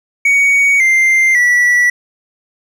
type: tone with pitch steps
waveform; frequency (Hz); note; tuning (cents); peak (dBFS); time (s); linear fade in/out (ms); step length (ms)
triangle; 2242 / 2092 / 1951.8; C#7 / C7 / B6; +19 / -1 / -21; -6; 0.25-1.9; 5; 550
effects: none